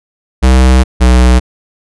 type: tone pair in turn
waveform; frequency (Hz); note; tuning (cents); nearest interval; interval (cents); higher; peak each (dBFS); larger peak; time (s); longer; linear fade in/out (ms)
square; 64.2 / 62.23; C2 / B1; -32 / +14; minor second; 54; first; -4; neither; 0.42-0.84 / 1-1.4; first; 20
effects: resampled to 24000 Hz